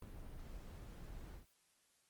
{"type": "noise with ADSR envelope", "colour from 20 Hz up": "brown", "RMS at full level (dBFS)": -43, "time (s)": [0.02, 1.46], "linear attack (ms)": 4, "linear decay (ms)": 5, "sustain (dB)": -8, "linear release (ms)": 120, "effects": ["white hiss -75 dBFS RMS until 2.09 s", "Opus 32 kbps"]}